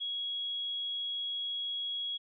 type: tone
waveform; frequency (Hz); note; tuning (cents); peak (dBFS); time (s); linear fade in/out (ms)
sine; 3322; G#7; 0; -33; 0-2.18; 20
effects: none